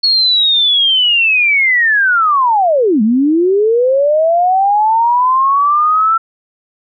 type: linear two-way sweep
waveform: sine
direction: down then up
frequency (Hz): 4362 to 205.5 to 1343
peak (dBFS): -8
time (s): 0.03-6.18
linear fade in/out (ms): 10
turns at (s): 3.02
effects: none